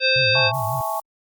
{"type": "harmonic tone", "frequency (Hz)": 523.3, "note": "C5", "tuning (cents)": 0, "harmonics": [1, 3, 5, 7, 9], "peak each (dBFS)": [-22, -24, -19, -23, -23], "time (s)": [0, 0.52], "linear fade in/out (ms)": 50}
{"type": "tone with vibrato", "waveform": "sine", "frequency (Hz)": 119.2, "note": "A#2", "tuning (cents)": 39, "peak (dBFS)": -26, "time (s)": [0.16, 0.81], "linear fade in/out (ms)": 0, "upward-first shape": "triangle", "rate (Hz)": 5.5, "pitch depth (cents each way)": 270}
{"type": "chord", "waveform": "sine", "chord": "A major seventh", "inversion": "second", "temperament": "equal", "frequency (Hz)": [659.3, 830.6, 880, 1108.7], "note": ["E5", "G#5", "A5", "C#6"], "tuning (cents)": [0, 0, 0, 0], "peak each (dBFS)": -28, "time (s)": [0.35, 1], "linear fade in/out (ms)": 5}
{"type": "noise", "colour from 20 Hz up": "violet", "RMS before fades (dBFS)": -35, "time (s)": [0.53, 1.01], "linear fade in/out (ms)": 20}
{"effects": ["Opus 48 kbps"]}